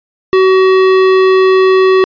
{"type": "tone with hard clipping", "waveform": "sine", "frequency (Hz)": 377.3, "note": "F#4", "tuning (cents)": 34, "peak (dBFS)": -7, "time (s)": [0.33, 2.04], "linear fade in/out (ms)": 0, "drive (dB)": 16, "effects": ["resampled to 11025 Hz"]}